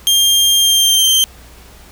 sawtooth tone with pitch glide, 3200 to 3141 Hz, G7 to G7, +35 to +3 cents, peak -6 dBFS, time 0.07-1.24 s, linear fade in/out 0 ms, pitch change -32 cents, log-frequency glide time 0.59-1.08 s, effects added 60 Hz sine -41 dBFS peak until 1.91 s + pink hiss -42 dBFS RMS until 1.91 s

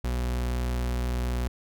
40% pulse tone, 61.1 Hz, B1, 18 cents flat, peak -25 dBFS, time 0.04-1.48 s, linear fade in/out 5 ms, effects none

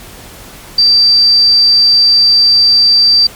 sine tone, 4670 Hz, D8, 11 cents flat, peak -4 dBFS, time 0.78-3.27 s, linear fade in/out 5 ms, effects pink hiss -33 dBFS RMS until 3.35 s + MP3 96 kbps

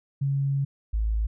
sine tone pair in turn, 138.59 / 54.12 Hz, C#3 / A1, 0 / -28 cents, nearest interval octave + major third, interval 1628 cents, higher first, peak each -22 / -22 dBFS, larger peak neither, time 0.21-0.65 / 0.93-1.27 s, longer first, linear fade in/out 10 ms, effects none

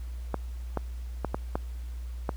clicks, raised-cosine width 1 ms, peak -14 dBFS, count 6, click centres 0.343 / 0.773 / 1.247 / 1.345 / 1.555 / 2.292 s, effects added 60 Hz sine -34 dBFS peak until 2.36 s + pink hiss -57 dBFS RMS until 2.36 s

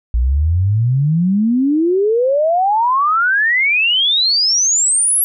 sine exponential sweep, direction up, 56.7 to 11530 Hz, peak -11 dBFS, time 0.14-5.24 s, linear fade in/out 0 ms, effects none

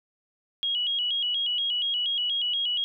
sine tone with vibrato, 3102 Hz, G7, 19 cents flat, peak -24 dBFS, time 0.63-2.84 s, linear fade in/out 0 ms, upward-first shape square, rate 4.2 Hz, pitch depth 94 cents each way, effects none

